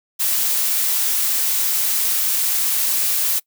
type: noise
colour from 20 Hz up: blue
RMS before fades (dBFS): -19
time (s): 0.19-3.4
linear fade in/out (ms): 20
effects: noise-tail reverb RT60 0.1 s tail -24 dB re dry